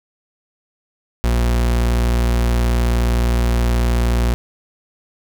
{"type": "tone", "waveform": "40% pulse", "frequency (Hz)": 59.1, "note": "A#1", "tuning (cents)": 24, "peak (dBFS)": -13, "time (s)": [1.24, 4.34], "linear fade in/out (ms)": 0, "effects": []}